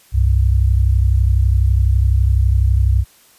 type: tone pair together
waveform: sine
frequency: 64.2 / 96.19 Hz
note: C2 / G2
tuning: -32 / -32 cents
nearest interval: perfect fifth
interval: 700 cents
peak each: -12 / -15 dBFS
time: 0.12-3.05 s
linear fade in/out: 50 ms
effects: white hiss -50 dBFS RMS until 3.38 s + resampled to 32000 Hz